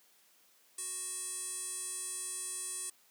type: tone with band-pass filter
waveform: square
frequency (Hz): 370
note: F#4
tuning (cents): 0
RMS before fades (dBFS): -40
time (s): 0.78-2.9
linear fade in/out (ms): 5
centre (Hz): 8800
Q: 6.8
effects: white hiss -66 dBFS RMS until 3.1 s + high-pass 200 Hz 12 dB/octave